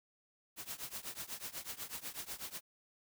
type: noise with tremolo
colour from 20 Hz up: white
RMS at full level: -41 dBFS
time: 0.56-2.61 s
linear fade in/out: 50 ms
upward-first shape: triangle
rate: 8.1 Hz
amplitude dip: 95%
effects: none